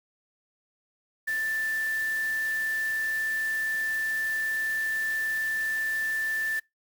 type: tone in noise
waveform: sine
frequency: 1767 Hz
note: A6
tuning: 7 cents sharp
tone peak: -26 dBFS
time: 1.27-6.6 s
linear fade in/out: 10 ms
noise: white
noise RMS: -43 dBFS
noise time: 1.27-6.6 s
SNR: +14 dB
effects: noise-tail reverb RT60 0.2 s tail -25 dB re dry